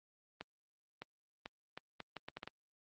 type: accelerating click train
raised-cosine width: 0.3 ms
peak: -27 dBFS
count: 10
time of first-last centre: 0.41-2.475 s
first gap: 610 ms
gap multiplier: 0.72
effects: high-pass 100 Hz 12 dB/octave + Opus 32 kbps